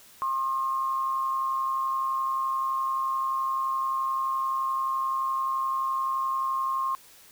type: tone pair together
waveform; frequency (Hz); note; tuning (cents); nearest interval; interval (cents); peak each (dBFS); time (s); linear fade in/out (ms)
sine; 1068.4 / 1200; C6 / D6; +36 / +37; major second; 201; -25 / -36; 0.22-6.95; 0
effects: white hiss -53 dBFS RMS until 7.31 s